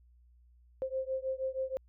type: beating tone pair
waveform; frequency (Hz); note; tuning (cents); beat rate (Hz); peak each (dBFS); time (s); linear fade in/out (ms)
sine; 523.3 / 529.6; C5 / C5; 0 / +21; 6.3; -35 / -36; 0.82-1.77; 0
effects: added 60 Hz sine -59 dBFS peak until 1.88 s